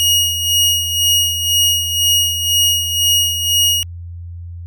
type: tone with tremolo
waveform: sawtooth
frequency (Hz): 2879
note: F#7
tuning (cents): -48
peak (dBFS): -7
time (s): 0-3.83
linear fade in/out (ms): 0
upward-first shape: sine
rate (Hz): 2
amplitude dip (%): 60
effects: added 86 Hz sine -27 dBFS peak until 4.66 s